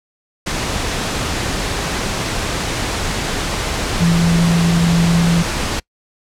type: tone in noise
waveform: sine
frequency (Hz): 169.1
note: E3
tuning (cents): +44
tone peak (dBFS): -11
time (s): 4-5.43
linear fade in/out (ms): 10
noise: pink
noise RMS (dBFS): -20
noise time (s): 0.46-5.8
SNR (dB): +6
effects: noise-tail reverb RT60 0.1 s tail -26 dB re dry + low-pass 8000 Hz 12 dB/octave